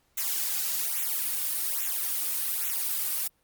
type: noise with flanger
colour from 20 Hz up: blue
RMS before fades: -29 dBFS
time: 0.17-3.28 s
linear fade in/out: 10 ms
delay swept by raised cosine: 0.2 to 3 ms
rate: 1.2 Hz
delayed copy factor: -0.95
effects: pink hiss -69 dBFS RMS until 3.43 s + Opus 48 kbps